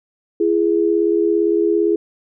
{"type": "tone pair together", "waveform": "sine", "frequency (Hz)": [337.7, 415.3], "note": ["E4", "G#4"], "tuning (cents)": [42, 0], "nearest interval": "major third", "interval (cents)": 358, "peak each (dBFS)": -16, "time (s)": [0.4, 1.96], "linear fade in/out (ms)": 5, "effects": []}